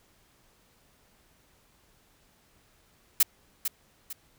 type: noise with echo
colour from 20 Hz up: blue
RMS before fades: -19 dBFS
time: 3.2-3.23 s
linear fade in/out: 5 ms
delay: 450 ms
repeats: 2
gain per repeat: -9 dB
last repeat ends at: 4.13 s
effects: pink hiss -64 dBFS RMS until 4.38 s